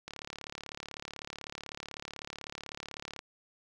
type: click train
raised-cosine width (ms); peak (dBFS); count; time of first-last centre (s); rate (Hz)
0.2; -23; 113; 0.08-3.191; 36
effects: none